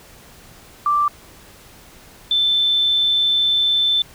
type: tone pair in turn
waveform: sine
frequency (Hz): 1174.7 / 3534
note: D6 / A7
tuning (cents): 0 / +7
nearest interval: octave + perfect fifth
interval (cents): 1907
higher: second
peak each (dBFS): -14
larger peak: neither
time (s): 0.86-1.08 / 2.31-4.02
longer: second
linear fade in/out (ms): 2
effects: pink hiss -45 dBFS RMS until 4.14 s